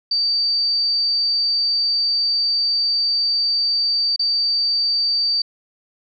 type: tone with dropouts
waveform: sine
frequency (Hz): 4626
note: D8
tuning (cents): -27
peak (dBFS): -16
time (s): 0.11-5.42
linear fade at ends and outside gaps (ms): 5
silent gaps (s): 4.162-4.193
effects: none